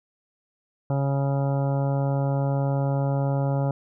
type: harmonic tone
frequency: 138.59 Hz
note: C#3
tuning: in tune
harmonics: 1 / 2 / 3 / 4 / 5 / 6 / 7 / 9 / 10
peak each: -22 / -32 / -37 / -30 / -36 / -36 / -41 / -45 / -47 dBFS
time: 0.9-3.71 s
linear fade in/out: 2 ms
effects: none